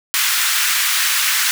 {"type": "high-pass noise", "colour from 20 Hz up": "pink", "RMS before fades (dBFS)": -17, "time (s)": [0.14, 1.51], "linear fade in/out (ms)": 0, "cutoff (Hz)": 1400, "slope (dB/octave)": 24, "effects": []}